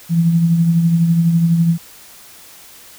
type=tone with tremolo; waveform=sine; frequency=167.5 Hz; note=E3; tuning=28 cents sharp; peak=-8 dBFS; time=0.09-1.78 s; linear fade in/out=50 ms; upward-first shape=triangle; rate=12 Hz; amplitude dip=50%; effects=white hiss -41 dBFS RMS until 2.98 s